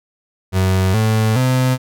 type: tone with pitch steps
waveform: 35% pulse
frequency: 94 / 109.87 / 128.41 Hz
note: F#2 / A2 / C3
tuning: +28 / -2 / -32 cents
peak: -11 dBFS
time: 0.52-1.78 s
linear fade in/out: 50 ms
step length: 420 ms
effects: none